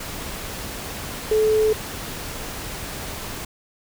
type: tone in noise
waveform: sine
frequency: 432.9 Hz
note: A4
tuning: 28 cents flat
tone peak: -15 dBFS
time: 1.31-1.73 s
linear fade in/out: 5 ms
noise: pink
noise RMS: -32 dBFS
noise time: 0-3.45 s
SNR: +14 dB
effects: none